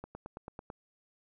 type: click train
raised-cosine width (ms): 1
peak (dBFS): -28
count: 7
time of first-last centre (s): 0.04-0.702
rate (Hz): 9.07
effects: none